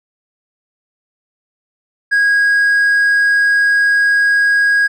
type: tone with hard clipping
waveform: sine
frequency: 1644 Hz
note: G#6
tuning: 18 cents flat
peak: -10 dBFS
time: 2.11-4.88 s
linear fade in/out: 20 ms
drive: 2 dB
effects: none